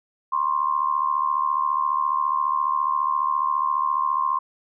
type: tone with amplitude modulation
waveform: sine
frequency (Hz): 1060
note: C6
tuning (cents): +22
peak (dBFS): -16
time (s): 0.32-4.39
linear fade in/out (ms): 10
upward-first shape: sine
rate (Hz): 74.6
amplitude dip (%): 80
effects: none